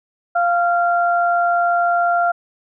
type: tone pair together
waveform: sine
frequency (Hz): 697.1 / 1383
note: F5 / F6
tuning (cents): -3 / -17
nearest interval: octave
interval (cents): 1186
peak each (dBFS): -15 / -19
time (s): 0.35-2.32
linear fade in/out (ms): 10
effects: none